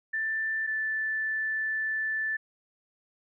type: tone pair in turn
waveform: sine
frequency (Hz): 1771 / 1756.7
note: A6 / A6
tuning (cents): +11 / -3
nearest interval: unison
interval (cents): 14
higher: first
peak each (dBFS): -27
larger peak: neither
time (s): 0.13-0.67 / 0.67-2.37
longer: second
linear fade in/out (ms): 10
effects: none